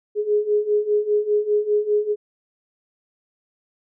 sine beating tone pair, 415.3 / 420.3 Hz, G#4 / G#4, 0 / +21 cents, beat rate 5 Hz, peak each -22 / -19 dBFS, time 0.15-2.16 s, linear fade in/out 50 ms, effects none

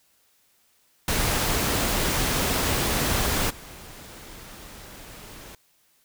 pink noise with level steps, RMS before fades -24 / -43 dBFS, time 1.08-5.55 s, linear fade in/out 2 ms, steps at 3.49 s, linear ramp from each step 20 ms, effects white hiss -64 dBFS RMS until 6.04 s

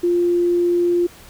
sine tone, 349.2 Hz, F4, in tune, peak -14 dBFS, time 0.03-1.07 s, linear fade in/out 10 ms, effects pink hiss -44 dBFS RMS until 1.29 s

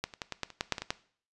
clicks, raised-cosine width 0.2 ms, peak -14 / -27 / -17 / -17 / -14 / -28 / -12 / -9 / -18 / -18 / -12 dBFS, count 11, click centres 0.04 / 0.138 / 0.218 / 0.323 / 0.433 / 0.503 / 0.609 / 0.723 / 0.782 / 0.82 / 0.905 s, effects noise-tail reverb RT60 0.5 s tail -18 dB re dry + resampled to 24000 Hz

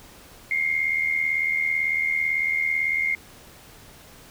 sine tone pair together, 2112 / 2190 Hz, C7 / C#7, +16 / -22 cents, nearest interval minor second, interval 62 cents, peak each -22 / -27 dBFS, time 0.51-3.15 s, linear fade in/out 2 ms, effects pink hiss -48 dBFS RMS until 4.3 s

